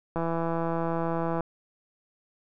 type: click train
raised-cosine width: 1 ms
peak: -16 dBFS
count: 208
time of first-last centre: 0.16-1.407 s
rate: 166 Hz
effects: none